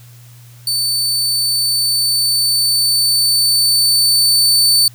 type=tone with level ramp; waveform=sawtooth; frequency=4530 Hz; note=C#8; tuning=37 cents sharp; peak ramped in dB=-12 to -6 dBFS; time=0.67-4.88 s; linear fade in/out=2 ms; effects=added 120 Hz sine -38 dBFS peak until 4.94 s + white hiss -47 dBFS RMS until 4.94 s